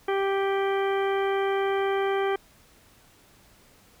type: harmonic tone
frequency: 392 Hz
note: G4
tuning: in tune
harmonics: 1 / 2 / 3 / 4 / 5 / 6 / 8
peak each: -24 / -30 / -34 / -36 / -38 / -40 / -42 dBFS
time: 0.08-2.36 s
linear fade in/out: 5 ms
effects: pink hiss -57 dBFS RMS until 4 s